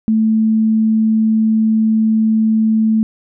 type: tone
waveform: sine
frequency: 220 Hz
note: A3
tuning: in tune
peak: -10 dBFS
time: 0.08-3.03 s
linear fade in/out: 0 ms
effects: none